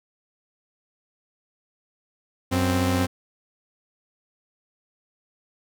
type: tone pair together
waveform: sawtooth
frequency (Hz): 92.49 / 261.6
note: F#2 / C4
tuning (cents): 0 / 0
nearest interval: octave + tritone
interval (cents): 1800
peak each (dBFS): -19 / -19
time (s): 2.51-3.07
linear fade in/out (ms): 20
effects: none